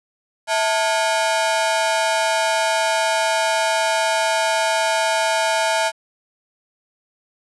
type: ring-modulated tone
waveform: sawtooth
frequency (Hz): 771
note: G5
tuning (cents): -29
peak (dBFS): -10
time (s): 0.47-5.92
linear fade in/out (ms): 50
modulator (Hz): 118
effects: resampled to 24000 Hz + 8-bit